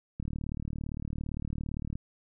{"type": "click train", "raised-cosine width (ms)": 5, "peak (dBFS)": -23, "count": 67, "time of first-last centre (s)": [0.2, 1.955], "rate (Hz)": 37.6, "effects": []}